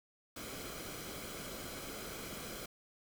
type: noise with comb filter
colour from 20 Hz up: pink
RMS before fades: -45 dBFS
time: 0.36-2.66 s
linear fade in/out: 5 ms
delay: 1.1 ms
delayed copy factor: -0.55
effects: none